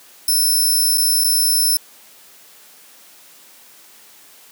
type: tone with dropouts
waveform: 5% pulse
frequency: 5310 Hz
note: E8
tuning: 12 cents sharp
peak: -8 dBFS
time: 0.28-1.77 s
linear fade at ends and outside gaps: 2 ms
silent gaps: 0.975-0.98 / 1.239-1.243 s
effects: white hiss -46 dBFS RMS until 4.51 s + high-pass 200 Hz 12 dB/octave